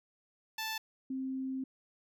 10% pulse / sine tone pair in turn, 880 / 263.4 Hz, A5 / C4, 0 / +12 cents, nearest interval octave + major sixth, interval 2088 cents, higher first, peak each -27 / -34 dBFS, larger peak first, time 0.58-0.78 / 1.1-1.64 s, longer second, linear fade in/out 5 ms, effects none

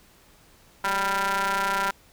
sawtooth ring-modulated tone, 199.2 Hz, G3, 28 cents sharp, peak -16 dBFS, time 0.84-1.91 s, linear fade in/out 5 ms, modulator 1180 Hz, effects pink hiss -56 dBFS RMS until 2.12 s

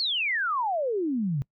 sine exponential sweep, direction down, 4466 to 130.3 Hz, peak -24 dBFS, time 0-1.42 s, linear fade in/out 0 ms, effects noise-tail reverb RT60 0.1 s tail -24 dB re dry

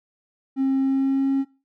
triangle tone with pitch glide, 268.1 to 271.7 Hz, C4 to C#4, +42 to -35 cents, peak -15 dBFS, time 0.56-1.45 s, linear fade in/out 50 ms, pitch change +23 cents, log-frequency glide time 0.8-1.31 s, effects noise-tail reverb RT60 0.3 s tail -20 dB re dry + tanh soft clip ceiling -14 dBFS

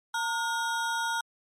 square ring-modulated tone, 1174.7 Hz, D6, in tune, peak -25 dBFS, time 0.14-1.21 s, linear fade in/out 5 ms, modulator 258 Hz, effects low-pass 11000 Hz 12 dB/octave + MP3 64 kbps

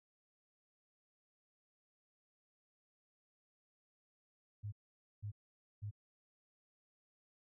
sine tone bursts, 103.83 Hz, G#2, in tune, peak -40 dBFS, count 3, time 4.63-5.912 s, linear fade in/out 20 ms, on 94 ms, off 500 ms, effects none

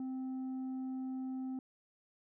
sine tone with tanh clipping, 260.4 Hz, C4, 8 cents flat, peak -38 dBFS, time 0-1.59 s, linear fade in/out 2 ms, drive 4 dB, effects none

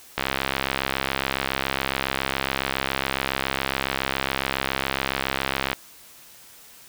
click train, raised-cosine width 0.3 ms, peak -6 dBFS, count 374, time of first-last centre 0.18-5.731 s, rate 67.2 Hz, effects white hiss -48 dBFS RMS until 6.88 s

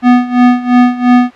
square tone with tremolo, 246.5 Hz, B3, 3 cents flat, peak -3 dBFS, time 0.02-1.31 s, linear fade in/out 50 ms, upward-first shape sine, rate 2.9 Hz, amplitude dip 85%, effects white hiss -37 dBFS RMS until 1.35 s + low-pass 2000 Hz 12 dB/octave

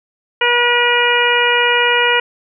harmonic tone, 481.9 Hz, B4, 43 cents flat, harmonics 1 / 2 / 3 / 4 / 5 / 6, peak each -18 / -18 / -18 / -18 / -18 / -18 dBFS, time 0.41-2.2 s, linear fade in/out 5 ms, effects none

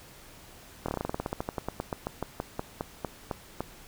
slowing click train, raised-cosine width 1 ms, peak -16 dBFS, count 26, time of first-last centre 0.86-3.606 s, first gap 24 ms, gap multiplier 1.11, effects pink hiss -51 dBFS RMS until 3.87 s

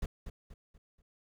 brown noise with echo, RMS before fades -33 dBFS, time 0.02-0.06 s, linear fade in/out 5 ms, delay 240 ms, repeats 4, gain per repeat -8 dB, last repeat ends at 1.02 s, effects none

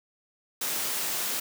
white high-pass noise, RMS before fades -30 dBFS, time 0.61-1.4 s, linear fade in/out 5 ms, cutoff 190 Hz, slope 12 dB/octave, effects none

